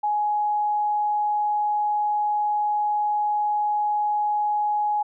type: tone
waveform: sine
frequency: 837 Hz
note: G#5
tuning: 13 cents sharp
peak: -20 dBFS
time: 0.03-5.03 s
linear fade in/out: 10 ms
effects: none